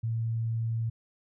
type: tone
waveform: sine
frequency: 113.9 Hz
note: A#2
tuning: 40 cents flat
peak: -27 dBFS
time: 0.03-0.9 s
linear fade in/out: 10 ms
effects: none